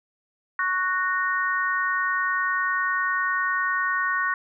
sine chord, F# major, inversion second, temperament just, 1110 / 1480 / 1850 Hz, C#6 / F#6 / A#6, +2 / 0 / -14 cents, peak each -26 dBFS, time 0.59-4.34 s, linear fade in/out 2 ms, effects none

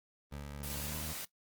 20% pulse tone with pitch glide, 71.6 to 78.08 Hz, D2 to D#2, -43 to +7 cents, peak -36 dBFS, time 0.31-1.14 s, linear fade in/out 20 ms, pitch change +150 cents, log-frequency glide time 0.77-1.02 s
white noise, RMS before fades -42 dBFS, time 0.63-1.25 s, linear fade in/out 5 ms
effects noise-tail reverb RT60 0.1 s tail -18 dB re dry + Opus 24 kbps

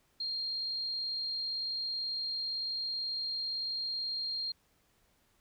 sine tone, 4213 Hz, C8, 11 cents sharp, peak -33 dBFS, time 0.2-4.52 s, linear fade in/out 5 ms, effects pink hiss -71 dBFS RMS until 5.4 s

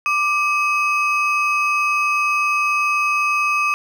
triangle ring-modulated tone, 1864.7 Hz, A#6, in tune, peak -11 dBFS, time 0.06-3.74 s, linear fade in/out 0 ms, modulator 684 Hz, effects none

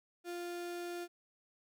35% pulse tone, 349.2 Hz, F4, in tune, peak -38 dBFS, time 0.24-1.08 s, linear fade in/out 50 ms, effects none

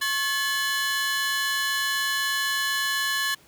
40% pulse tone cluster, 1089 / 1716 / 2987 / 4088 Hz, C#6 / A6 / F#7 / C8, -31 / -44 / +16 / -41 cents, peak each -31 / -25 / -31 / -31 dBFS, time 0.01-3.35 s, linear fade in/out 10 ms, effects pink hiss -55 dBFS RMS until 3.47 s + high-pass 80 Hz 12 dB/octave

